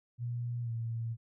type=tone with pitch glide; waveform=sine; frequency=120 to 114.91 Hz; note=B2 to A#2; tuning=-49 to -24 cents; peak=-33 dBFS; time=0.18-1.17 s; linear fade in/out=50 ms; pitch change=-75 cents; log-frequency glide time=0.62-0.71 s; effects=none